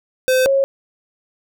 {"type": "tone pair in turn", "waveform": ["square", "sine"], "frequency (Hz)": [515, 545.6], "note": ["C5", "C#5"], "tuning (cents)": [-28, -28], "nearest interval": "minor second", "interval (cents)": 100, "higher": "second", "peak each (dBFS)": [-13, -12], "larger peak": "second", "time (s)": [[0.28, 0.46], [0.46, 0.64]], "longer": "neither", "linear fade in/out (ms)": 0, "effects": []}